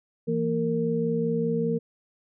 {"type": "tone cluster", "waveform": "sine", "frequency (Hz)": [165.7, 230.8, 460], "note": ["E3", "A#3", "A#4"], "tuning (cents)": [9, -17, -23], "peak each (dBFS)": [-28, -28, -26], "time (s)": [0.27, 1.79], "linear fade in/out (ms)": 20, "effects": []}